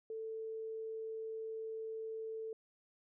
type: tone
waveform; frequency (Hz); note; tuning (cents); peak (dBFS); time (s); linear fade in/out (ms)
sine; 443.6; A4; +14; -40; 0.1-2.53; 2
effects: none